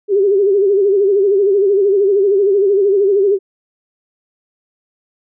sine tone with vibrato, 397.3 Hz, G4, 23 cents sharp, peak -9 dBFS, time 0.08-3.39 s, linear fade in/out 50 ms, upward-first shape sine, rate 13 Hz, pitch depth 85 cents each way, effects none

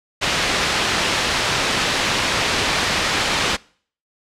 white low-pass noise, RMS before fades -20 dBFS, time 0.21-3.57 s, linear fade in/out 20 ms, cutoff 3800 Hz, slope 12 dB/octave, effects noise-tail reverb RT60 0.5 s tail -24 dB re dry + low-pass 10000 Hz 12 dB/octave

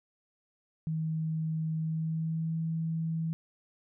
sine tone with pitch glide, 159.1 to 162.44 Hz, D#3 to E3, +39 to -25 cents, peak -29 dBFS, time 0.87-3.33 s, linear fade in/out 0 ms, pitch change +36 cents, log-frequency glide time 1.76-2.57 s, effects none

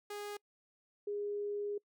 sawtooth / sine tone pair in turn, 412.2 / 410.6 Hz, G#4 / G#4, -13 / -20 cents, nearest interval unison, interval 7 cents, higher first, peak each -37 / -35 dBFS, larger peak second, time 0.1-0.37 / 1.07-1.78 s, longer second, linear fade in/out 5 ms, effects noise-tail reverb RT60 0.1 s tail -25 dB re dry

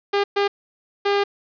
sawtooth tone bursts at uneven times, 402.9 Hz, G4, 48 cents sharp, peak -13 dBFS, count 3, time 0.13-0.24 / 0.36-0.48 / 1.05-1.24 s, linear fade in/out 10 ms, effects resampled to 11025 Hz + 7-bit

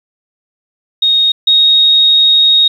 sine tone pair in turn, 3729 / 3748 Hz, A#7 / A#7, 0 / +9 cents, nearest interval unison, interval 9 cents, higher second, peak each -7 / -5 dBFS, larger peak second, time 1.02-1.32 / 1.47-2.68 s, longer second, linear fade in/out 5 ms, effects 7-bit

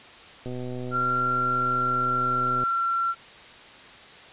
click train, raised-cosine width 2 ms, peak -22 dBFS, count 273, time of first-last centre 0.46-2.636 s, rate 125 Hz
sine tone with pitch glide, 1373 to 1360.4 Hz, F6 to F6, -30 to -46 cents, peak -22 dBFS, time 0.91-3.15 s, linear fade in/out 50 ms, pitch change -16 cents, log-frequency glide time 1.23-2.88 s
effects white hiss -46 dBFS RMS until 4.32 s + resampled to 8000 Hz

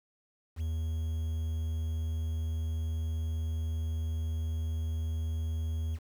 triangle tone with quantisation, 80.2 Hz, E2, 47 cents flat, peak -28 dBFS, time 0.56-5.99 s, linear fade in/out 50 ms, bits 9, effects none

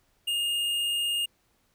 sine tone with tanh clipping, 2834 Hz, F7, 25 cents sharp, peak -27 dBFS, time 0.27-1.26 s, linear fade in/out 10 ms, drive 13 dB, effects pink hiss -69 dBFS RMS until 1.74 s

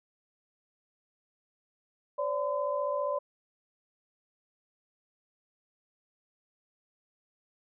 sine tone cluster, 524 / 579 / 1018 Hz, C5 / D5 / C6, +2 / -25 / -48 cents, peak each -36 / -30 / -34 dBFS, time 2.18-3.19 s, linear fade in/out 10 ms, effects none

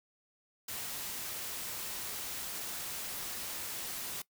white noise, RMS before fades -40 dBFS, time 0.68-4.22 s, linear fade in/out 5 ms, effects noise-tail reverb RT60 0.1 s tail -20 dB re dry

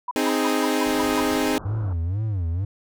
sine tone bursts, 985 Hz, B5, 5 cents flat, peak -24 dBFS, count 7, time 0.08-1.204 s, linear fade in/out 5 ms, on 32 ms, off 150 ms
sawtooth chord, Ab major, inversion first, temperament equal, 261.6 / 311.1 / 415.3 Hz, C4 / Eb4 / Ab4, 0 / 0 / 0 cents, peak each -20 / -20 / -22 dBFS, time 0.16-1.58 s, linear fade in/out 0 ms
pink low-pass noise, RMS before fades -39 dBFS, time 0.86-1.93 s, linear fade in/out 2 ms, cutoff 1500 Hz, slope 96 dB/octave
triangle tone with vibrato, 95.3 Hz, G2, 48 cents flat, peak -20 dBFS, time 1.65-2.65 s, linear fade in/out 5 ms, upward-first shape sine, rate 2.1 Hz, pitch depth 260 cents each way
effects none

